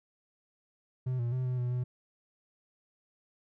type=tone with pitch steps; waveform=triangle; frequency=127.7 / 119 / 128.1 / 126.2 / 123 / 124.5 Hz; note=C3 / A#2 / C3 / B2 / B2 / B2; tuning=-42 / +36 / -36 / +38 / -7 / +14 cents; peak=-27 dBFS; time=1.06-1.84 s; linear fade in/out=10 ms; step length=130 ms; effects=none